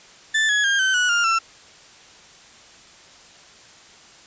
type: tone with pitch steps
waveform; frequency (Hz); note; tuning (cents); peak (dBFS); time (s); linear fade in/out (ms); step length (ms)
35% pulse; 1760 / 1682.5 / 1608.3 / 1537.5 / 1469.8 / 1405 / 1343.1; A6 / G#6 / G6 / G6 / F#6 / F6 / E6; 0 / +22 / +44 / -34 / -12 / +10 / +32; -15; 0.34-1.39; 10; 150
effects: white hiss -47 dBFS RMS until 4.26 s + resampled to 16000 Hz